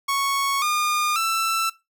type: tone with pitch steps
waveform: sawtooth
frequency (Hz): 1107 / 1214.2 / 1331.7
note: C#6 / D#6 / E6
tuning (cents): -3 / -43 / +17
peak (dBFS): -17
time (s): 0.08-1.7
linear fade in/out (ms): 10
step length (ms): 540
effects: noise-tail reverb RT60 0.2 s tail -17 dB re dry